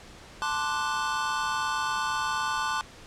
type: chord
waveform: square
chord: D dominant seventh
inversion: second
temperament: equal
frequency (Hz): 880 / 1046.5 / 1174.7 / 1480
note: A5 / C6 / D6 / F#6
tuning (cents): 0 / 0 / 0 / 0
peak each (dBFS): -33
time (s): 0.42-2.81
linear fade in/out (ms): 0
effects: pink hiss -48 dBFS RMS until 3.06 s + low-pass 7000 Hz 12 dB/octave